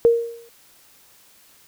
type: tone with exponential decay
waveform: sine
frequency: 466.2 Hz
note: A#4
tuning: in tune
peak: -8 dBFS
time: 0.05-0.49 s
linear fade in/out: 0 ms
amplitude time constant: 95 ms
effects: white hiss -53 dBFS RMS until 1.67 s